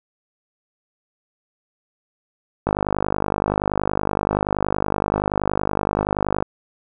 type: click train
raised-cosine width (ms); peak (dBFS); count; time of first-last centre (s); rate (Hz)
1; -5; 191; 2.67-6.425; 50.6
effects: none